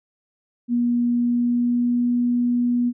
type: tone with pitch glide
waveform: sine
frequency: 240.2 to 242.6 Hz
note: B3 to B3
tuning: -48 to -31 cents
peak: -17 dBFS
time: 0.68-2.93 s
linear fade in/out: 50 ms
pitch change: +17 cents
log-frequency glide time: 1.13-2.1 s
effects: none

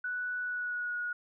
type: tone with pitch glide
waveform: sine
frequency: 1480 to 1451.2 Hz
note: F#6 to F#6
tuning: 0 to -34 cents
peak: -32 dBFS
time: 0.04-1.13 s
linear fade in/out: 5 ms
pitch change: -34 cents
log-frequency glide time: 0.4-0.97 s
effects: none

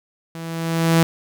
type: tone with level ramp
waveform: sawtooth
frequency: 164.81 Hz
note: E3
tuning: in tune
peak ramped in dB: -27 to -7 dBFS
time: 0.35-1.03 s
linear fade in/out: 0 ms
effects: none

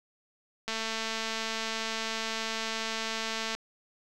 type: click train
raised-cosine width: 0.2 ms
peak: -16 dBFS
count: 641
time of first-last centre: 0.68-3.55 s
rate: 223 Hz
effects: none

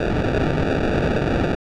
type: noise with sample-and-hold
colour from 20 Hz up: white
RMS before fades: -20 dBFS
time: 0-1.55 s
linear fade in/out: 5 ms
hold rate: 1050 Hz
effects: low-pass 3000 Hz 12 dB/octave

